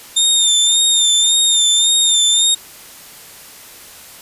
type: tone with vibrato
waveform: 25% pulse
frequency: 3627 Hz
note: A#7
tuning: 48 cents flat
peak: -6 dBFS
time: 0.16-2.55 s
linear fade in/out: 10 ms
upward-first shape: sine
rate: 1.8 Hz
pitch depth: 44 cents each way
effects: white hiss -38 dBFS RMS until 4.21 s + resampled to 32000 Hz